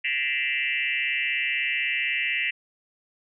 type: tone with frequency modulation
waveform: sine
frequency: 2349 Hz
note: D7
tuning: in tune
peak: -23 dBFS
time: 0.04-2.51 s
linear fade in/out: 10 ms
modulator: 136 Hz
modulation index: 3.6
effects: none